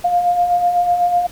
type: beating tone pair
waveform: sine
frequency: 698.5 / 706.5 Hz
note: F5 / F5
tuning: 0 / +20 cents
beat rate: 8 Hz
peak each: -22 / -13 dBFS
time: 0.04-1.27 s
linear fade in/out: 10 ms
effects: pink hiss -40 dBFS RMS until 1.31 s